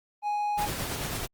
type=tone; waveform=triangle; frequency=830.6 Hz; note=G#5; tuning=in tune; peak=-24 dBFS; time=0.22-0.69 s; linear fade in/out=50 ms
type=noise with tremolo; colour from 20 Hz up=pink; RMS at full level=-32 dBFS; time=0.57-1.27 s; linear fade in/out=20 ms; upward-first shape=square; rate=9.1 Hz; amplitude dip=25%
effects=Opus 24 kbps